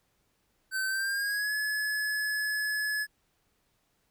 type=tone with pitch glide; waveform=square; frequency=1538 to 1706.5 Hz; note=G6 to G#6; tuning=-33 to +47 cents; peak=-29 dBFS; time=0.71-3.07 s; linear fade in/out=50 ms; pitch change=+180 cents; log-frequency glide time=0.87-1.54 s; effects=pink hiss -73 dBFS RMS until 4.1 s